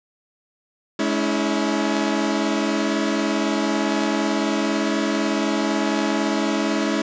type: tone cluster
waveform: sawtooth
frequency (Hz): 211.3 / 281.9 / 325.9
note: G#3 / C#4 / E4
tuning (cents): +30 / +29 / -20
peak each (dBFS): -20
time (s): 0.99-7.02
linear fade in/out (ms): 5
effects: resampled to 16000 Hz + 7-bit